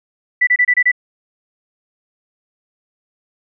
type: tone bursts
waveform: sine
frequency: 1975.5 Hz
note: B6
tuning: in tune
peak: -9 dBFS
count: 6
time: 0.41-0.917 s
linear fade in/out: 10 ms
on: 62 ms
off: 27 ms
effects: none